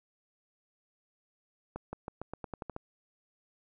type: accelerating click train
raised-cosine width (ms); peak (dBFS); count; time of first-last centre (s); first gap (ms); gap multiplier
1; -24; 10; 1.76-2.764; 170; 0.89
effects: none